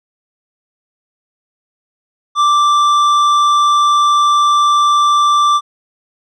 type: tone with tanh clipping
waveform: triangle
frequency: 1174.7 Hz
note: D6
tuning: in tune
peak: -10 dBFS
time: 2.35-5.61 s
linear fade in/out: 50 ms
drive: 14 dB
effects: none